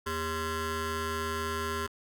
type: ring-modulated tone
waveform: 20% pulse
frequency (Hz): 320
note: D#4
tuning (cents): +49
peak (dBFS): -23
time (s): 0.06-1.87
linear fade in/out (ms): 10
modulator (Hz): 722
effects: Opus 48 kbps